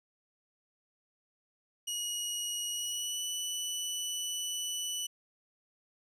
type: tone with pitch glide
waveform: 20% pulse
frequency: 2900 to 2971 Hz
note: F#7 to F#7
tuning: -35 to +6 cents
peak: -28 dBFS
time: 1.87-5.07 s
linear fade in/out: 10 ms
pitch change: +41 cents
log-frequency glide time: 2.71-3.21 s
effects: none